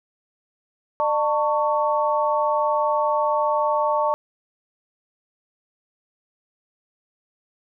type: tone cluster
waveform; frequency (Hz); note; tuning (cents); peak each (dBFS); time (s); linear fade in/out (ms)
sine; 600 / 894 / 1115; D5 / A5 / C#6; +37 / +27 / +10; -22 / -22 / -24; 1-4.14; 0
effects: none